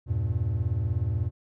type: chord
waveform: triangle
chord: E diminished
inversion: none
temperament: just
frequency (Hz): 82.41 / 98.89 / 118.67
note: E2 / G2 / Bb2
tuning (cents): 0 / +16 / +31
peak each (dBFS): -28 / -26 / -27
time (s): 0.06-1.31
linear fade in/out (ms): 50
effects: none